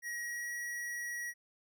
square tone with pitch glide, 1901 to 1914.2 Hz, A#6 to A#6, +33 to +45 cents, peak -38 dBFS, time 0.02-1.34 s, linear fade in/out 50 ms, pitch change +12 cents, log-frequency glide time 0.24-0.51 s, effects none

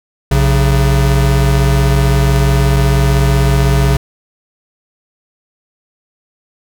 square tone pair together, 60.7 / 136.27 Hz, B1 / C#3, -29 / -29 cents, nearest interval octave + major second, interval 1400 cents, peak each -12 dBFS, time 0.31-3.97 s, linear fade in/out 5 ms, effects none

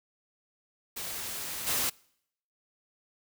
white noise with level steps, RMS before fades -37 / -29 dBFS, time 0.96-1.9 s, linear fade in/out 10 ms, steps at 1.66 s, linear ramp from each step 20 ms, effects noise-tail reverb RT60 0.7 s tail -25 dB re dry

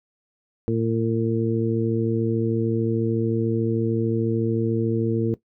harmonic tone, 113.6 Hz, A#2, 44 cents flat, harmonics 1 / 2 / 3 / 4, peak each -25 / -25 / -25 / -25 dBFS, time 0.68-5.34 s, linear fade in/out 0 ms, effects noise-tail reverb RT60 0.1 s tail -17 dB re dry

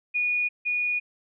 sine tone pair in turn, 2454 / 2454 Hz, D#7 / D#7, -25 / -25 cents, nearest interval unison, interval 0 cents, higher neither, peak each -22 / -23 dBFS, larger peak first, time 0.14-0.49 / 0.65-1 s, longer neither, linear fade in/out 20 ms, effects none

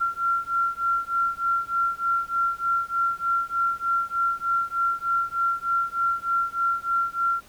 sine beating tone pair, 1369 / 1372.3 Hz, F6 / F6, -35 / -31 cents, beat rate 3.3 Hz, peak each -25 dBFS, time 0-7.41 s, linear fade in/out 20 ms, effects pink hiss -52 dBFS RMS until 7.48 s

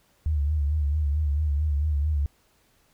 sine tone with vibrato, 74.2 Hz, D2, 18 cents sharp, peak -21 dBFS, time 0.26-2.26 s, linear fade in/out 0 ms, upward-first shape sine, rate 4.5 Hz, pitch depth 81 cents each way, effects pink hiss -64 dBFS RMS until 2.93 s

